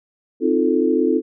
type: chord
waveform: sine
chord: F dominant seventh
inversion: second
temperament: equal with one note detuned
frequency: 261.6 / 313.8 / 349.2 / 440 Hz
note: C4 / Eb4 / F4 / A4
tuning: 0 / +15 / 0 / 0 cents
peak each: -20 dBFS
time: 0.4-1.22 s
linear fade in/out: 50 ms
effects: none